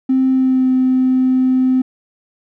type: tone with pitch glide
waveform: triangle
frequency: 261.9 to 257.8 Hz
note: C4 to C4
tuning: +2 to -26 cents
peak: -7 dBFS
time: 0.09-1.82 s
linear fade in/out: 10 ms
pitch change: -28 cents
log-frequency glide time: 0.3-0.7 s
effects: tanh soft clip ceiling -8 dBFS